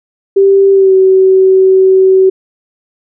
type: tone with pitch glide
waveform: sine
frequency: 392 to 379.1 Hz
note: G4 to F#4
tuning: 0 to +42 cents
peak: -3 dBFS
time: 0.36-2.3 s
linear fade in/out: 10 ms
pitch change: -58 cents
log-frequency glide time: 0.72-0.94 s
effects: none